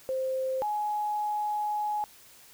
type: tone pair in turn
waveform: sine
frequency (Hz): 523.3 / 839.4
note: C5 / G#5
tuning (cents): 0 / +18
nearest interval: minor sixth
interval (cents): 818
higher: second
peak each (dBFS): -27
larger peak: neither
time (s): 0.09-0.62 / 0.62-2.04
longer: second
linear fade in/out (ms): 0
effects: white hiss -54 dBFS RMS until 2.53 s